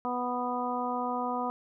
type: harmonic tone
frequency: 246.9 Hz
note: B3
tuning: in tune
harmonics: 1 / 2 / 3 / 4 / 5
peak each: -35 / -37 / -34 / -34 / -37 dBFS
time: 0.05-1.5 s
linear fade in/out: 0 ms
effects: none